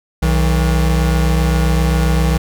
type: tone pair together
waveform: square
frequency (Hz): 62.63 / 160.3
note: B1 / E3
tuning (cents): +25 / -48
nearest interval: octave + major third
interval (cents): 1627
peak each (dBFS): -14 / -17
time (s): 0.22-2.38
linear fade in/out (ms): 10
effects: none